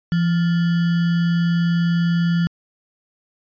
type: tone with sample-and-hold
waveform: sine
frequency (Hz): 170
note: F3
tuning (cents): -46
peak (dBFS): -15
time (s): 0.12-2.47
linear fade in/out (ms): 0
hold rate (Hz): 1575
effects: resampled to 11025 Hz